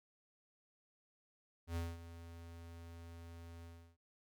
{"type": "tone with ADSR envelope", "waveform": "square", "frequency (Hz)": 84.2, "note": "E2", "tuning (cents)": 37, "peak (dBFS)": -37, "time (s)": [1.67, 3.97], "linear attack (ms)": 91, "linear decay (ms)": 210, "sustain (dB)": -14, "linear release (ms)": 330, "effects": []}